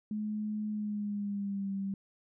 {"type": "tone with pitch glide", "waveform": "sine", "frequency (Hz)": [212.3, 195.81], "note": ["G#3", "G3"], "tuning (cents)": [38, -2], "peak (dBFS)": -32, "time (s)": [0.11, 1.94], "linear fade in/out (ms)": 2, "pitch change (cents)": -140, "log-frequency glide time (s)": [0.7, 1.71], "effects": []}